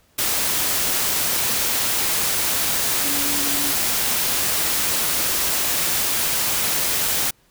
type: tone in noise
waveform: sine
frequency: 284.9 Hz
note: C#4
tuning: 48 cents sharp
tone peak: -30 dBFS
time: 3.04-3.72 s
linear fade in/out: 10 ms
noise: white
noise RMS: -21 dBFS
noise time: 0.18-7.31 s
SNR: -12 dB
effects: pink hiss -59 dBFS RMS until 7.5 s